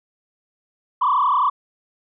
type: tone with frequency modulation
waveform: sine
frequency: 1077 Hz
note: C6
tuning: 50 cents sharp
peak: -14 dBFS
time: 1.01-1.5 s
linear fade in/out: 10 ms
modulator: 31.5 Hz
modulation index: 3.3
effects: tanh soft clip ceiling -10 dBFS